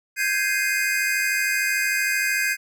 square chord, Ab major seventh, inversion third, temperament equal, 1568 / 1661.2 / 2093 / 2489 Hz, G6 / Ab6 / C7 / Eb7, 0 / 0 / 0 / 0 cents, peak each -27 dBFS, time 0.16-2.57 s, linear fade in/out 50 ms, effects none

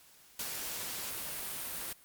white noise with ADSR envelope, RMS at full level -36 dBFS, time 0.39-1.93 s, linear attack 6 ms, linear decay 45 ms, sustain -3 dB, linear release 4 ms, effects white hiss -60 dBFS RMS until 2.04 s + Opus 48 kbps

